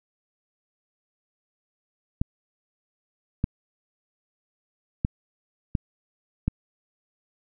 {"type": "clicks", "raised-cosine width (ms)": 5, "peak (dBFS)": -10, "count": 5, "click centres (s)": [2.215, 3.441, 5.049, 5.752, 6.48], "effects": []}